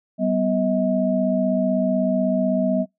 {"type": "tone cluster", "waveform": "sine", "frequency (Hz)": [191.8, 247.8, 637], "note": ["G3", "B3", "D#5"], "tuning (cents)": [-37, 6, 41], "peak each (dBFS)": -22, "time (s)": [0.18, 2.86], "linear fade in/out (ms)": 50, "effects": ["noise-tail reverb RT60 0.2 s tail -26 dB re dry"]}